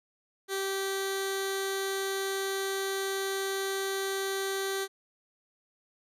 15% pulse tone with notch filter, 388.7 Hz, G4, 15 cents flat, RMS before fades -32 dBFS, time 0.48-4.88 s, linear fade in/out 50 ms, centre 930 Hz, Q 0.93, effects resampled to 32000 Hz

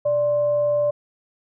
sine tone with frequency modulation, 587.3 Hz, D5, in tune, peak -17 dBFS, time 0.05-0.91 s, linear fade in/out 10 ms, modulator 464 Hz, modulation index 0.2, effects none

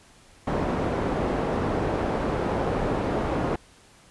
white low-pass noise, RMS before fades -26 dBFS, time 0.47-3.56 s, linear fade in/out 5 ms, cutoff 630 Hz, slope 12 dB/octave, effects pink hiss -54 dBFS RMS until 4.1 s + resampled to 24000 Hz

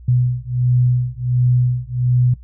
sine beating tone pair, 123.47 / 124.87 Hz, B2 / B2, 0 / +20 cents, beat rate 1.4 Hz, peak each -17 dBFS, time 0.08-2.34 s, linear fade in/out 5 ms, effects noise-tail reverb RT60 0.1 s tail -18 dB re dry + added 60 Hz sine -36 dBFS peak until 2.43 s

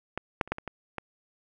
clicks, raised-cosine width 0.5 ms, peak -16 / -9 / -29 / -12 / -22 / -20 / -18 dBFS, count 7, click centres 0.176 / 0.412 / 0.476 / 0.52 / 0.584 / 0.677 / 0.983 s, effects none

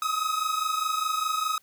45% pulse tone pair together, 1256.1 / 1281 Hz, D#6 / E6, +16 / -50 cents, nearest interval unison, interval 34 cents, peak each -28 dBFS, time 0.02-1.58 s, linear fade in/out 2 ms, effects white hiss -64 dBFS RMS until 1.62 s

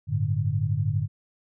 sine chord, G suspended second, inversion none, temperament just, 98 / 110.25 / 147 Hz, G2 / A2 / D3, 0 / +4 / +2 cents, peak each -27 / -26 / -27 dBFS, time 0.07-1.08 s, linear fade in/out 50 ms, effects none

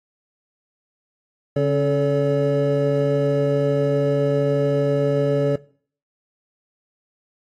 triangle tone cluster, 142.1 / 276.1 / 433.6 / 569 Hz, C#3 / C#4 / A4 / C#5, +43 / -7 / -25 / +45 cents, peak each -19 / -24 / -20 / -20 dBFS, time 1.56-5.56 s, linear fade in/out 5 ms, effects noise-tail reverb RT60 0.5 s tail -21 dB re dry + AAC 48 kbps

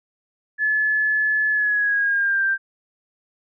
sine tone with pitch glide, 1720 to 1577.2 Hz, A6 to G6, -40 to +10 cents, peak -17 dBFS, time 0.58-2.58 s, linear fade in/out 50 ms, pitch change -150 cents, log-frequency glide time 1.5-2.44 s, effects none

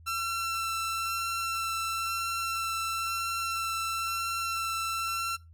sawtooth tone with vibrato, 1346 Hz, E6, 36 cents sharp, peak -26 dBFS, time 0.06-5.37 s, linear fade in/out 20 ms, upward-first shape sine, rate 1 Hz, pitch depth 12 cents each way, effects noise-tail reverb RT60 0.2 s tail -19 dB re dry + added 82 Hz sine -50 dBFS peak until 5.53 s

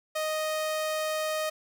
sawtooth tone, 622.3 Hz, D#5, in tune, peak -24 dBFS, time 0.15-1.5 s, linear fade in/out 10 ms, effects 11-bit

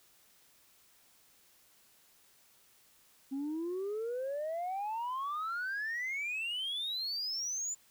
sine exponential sweep, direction up, 264.8 to 7180 Hz, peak -32 dBFS, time 3.31-7.75 s, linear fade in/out 20 ms, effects tanh soft clip ceiling -32 dBFS + white hiss -65 dBFS RMS until 7.9 s

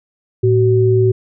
sine tone pair together, 112.53 / 377.2 Hz, A2 / F#4, +39 / +33 cents, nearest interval octave + major sixth, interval 2094 cents, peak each -12 dBFS, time 0.43-1.12 s, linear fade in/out 10 ms, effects none

